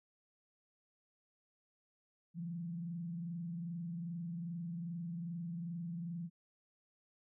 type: tone with frequency modulation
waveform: sine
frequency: 170.2 Hz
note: F3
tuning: 44 cents flat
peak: -39 dBFS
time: 2.34-6.3 s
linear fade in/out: 50 ms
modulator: 22.5 Hz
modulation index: 0.42
effects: none